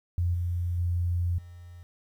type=tone with level steps; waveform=sine; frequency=87.31 Hz; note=F2; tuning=in tune; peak=-23 / -26 / -24 / -43 dBFS; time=0.18-1.83 s; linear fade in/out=0 ms; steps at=0.34 / 0.78 / 1.38 s; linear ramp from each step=5 ms; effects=10-bit